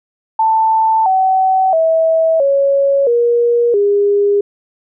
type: tone with pitch steps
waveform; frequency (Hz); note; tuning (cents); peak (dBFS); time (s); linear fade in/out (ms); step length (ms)
sine; 886 / 758.1 / 648.6 / 554.9 / 474.8 / 406.2; A5 / F#5 / E5 / C#5 / A#4 / G#4; +12 / +42 / -28 / +2 / +32 / -38; -9; 0.39-4.41; 5; 670
effects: none